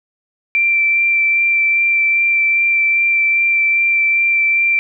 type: tone with vibrato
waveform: sine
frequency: 2349 Hz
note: D7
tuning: in tune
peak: -11 dBFS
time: 0.55-4.79 s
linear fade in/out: 0 ms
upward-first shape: sine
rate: 2.5 Hz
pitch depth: 11 cents each way
effects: none